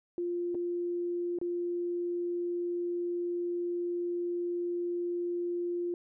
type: tone with dropouts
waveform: sine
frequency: 349.2 Hz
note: F4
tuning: in tune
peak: -30 dBFS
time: 0.18-5.94 s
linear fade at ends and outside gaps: 1 ms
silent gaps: 0.546-0.551 / 1.387-1.414 s
effects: none